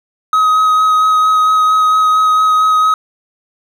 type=tone with vibrato; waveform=triangle; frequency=1265 Hz; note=D#6; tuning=28 cents sharp; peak=-6 dBFS; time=0.33-2.94 s; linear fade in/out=2 ms; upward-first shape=sine; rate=4.4 Hz; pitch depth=11 cents each way; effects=none